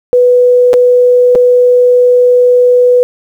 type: tone with dropouts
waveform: sine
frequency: 493.9 Hz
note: B4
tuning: in tune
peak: -3 dBFS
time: 0.13-3.03 s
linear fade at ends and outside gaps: 0 ms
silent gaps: 0.732-0.739 / 1.351-1.356 s
effects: 7-bit